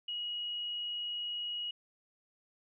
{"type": "tone", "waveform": "sine", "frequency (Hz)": 2900, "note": "F#7", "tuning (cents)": -35, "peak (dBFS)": -35, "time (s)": [0.08, 1.71], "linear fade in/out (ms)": 5, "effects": []}